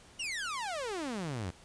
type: exponential sweep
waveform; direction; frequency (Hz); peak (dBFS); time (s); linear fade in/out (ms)
sawtooth; down; 2973 to 82.41; -31; 0.19-1.51; 10
effects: pink hiss -57 dBFS RMS until 1.64 s + resampled to 22050 Hz